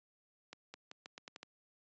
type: accelerating click train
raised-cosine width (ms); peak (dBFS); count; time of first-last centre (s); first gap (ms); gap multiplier
0.2; -30; 8; 0.53-1.43; 210; 0.83
effects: high-pass 200 Hz 12 dB/octave + resampled to 16000 Hz